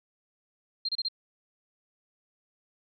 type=tone bursts; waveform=sine; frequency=4186 Hz; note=C8; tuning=in tune; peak=-27 dBFS; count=4; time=0.85-1.085 s; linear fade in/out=5 ms; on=37 ms; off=29 ms; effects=none